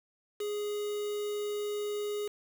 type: tone with quantisation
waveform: triangle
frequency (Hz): 415.3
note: G#4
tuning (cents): 0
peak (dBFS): -30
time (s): 0.4-2.28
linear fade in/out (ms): 5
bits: 7
effects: none